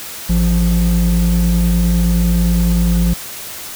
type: tone pair together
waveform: triangle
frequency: 54.94 / 174.61 Hz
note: A1 / F3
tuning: -2 / 0 cents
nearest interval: octave + minor sixth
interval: 2002 cents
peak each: -10 dBFS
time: 0.29-3.14 s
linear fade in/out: 10 ms
effects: tanh soft clip ceiling -6 dBFS + white hiss -29 dBFS RMS until 3.75 s